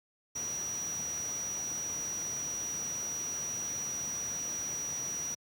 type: tone in noise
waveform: sine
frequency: 5810 Hz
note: F#8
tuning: 32 cents flat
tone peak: -34 dBFS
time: 0.35-5.35 s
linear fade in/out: 10 ms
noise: pink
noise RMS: -45 dBFS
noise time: 0.35-5.35 s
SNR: +8 dB
effects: high-pass 100 Hz 12 dB/octave